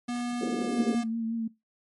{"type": "tone with pitch glide", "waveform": "square", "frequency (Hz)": [242, 238.5], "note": ["B3", "A#3"], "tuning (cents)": [-35, 40], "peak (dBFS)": -30, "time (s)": [0.08, 1.04], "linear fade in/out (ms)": 10, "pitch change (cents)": -25, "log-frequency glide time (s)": [0.46, 0.79]}
{"type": "band-pass noise", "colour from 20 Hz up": "pink", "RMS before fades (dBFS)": -32, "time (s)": [0.41, 0.95], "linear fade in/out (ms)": 2, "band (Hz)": [210, 480], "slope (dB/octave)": 48}
{"type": "tone with vibrato", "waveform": "sine", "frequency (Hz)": 227.4, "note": "A#3", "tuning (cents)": -43, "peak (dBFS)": -27, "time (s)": [0.78, 1.48], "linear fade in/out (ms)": 10, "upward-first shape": "triangle", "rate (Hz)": 5.7, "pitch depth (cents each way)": 30}
{"effects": ["noise-tail reverb RT60 0.2 s tail -20 dB re dry", "MP3 48 kbps"]}